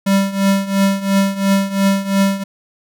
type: tone with tremolo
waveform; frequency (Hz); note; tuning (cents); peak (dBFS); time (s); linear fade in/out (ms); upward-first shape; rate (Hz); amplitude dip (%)
square; 196; G3; 0; -10; 0.06-2.44; 10; triangle; 2.9; 85
effects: none